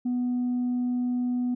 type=tone; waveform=sine; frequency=246.9 Hz; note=B3; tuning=in tune; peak=-22 dBFS; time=0.05-1.55 s; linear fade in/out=10 ms; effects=tanh soft clip ceiling -22 dBFS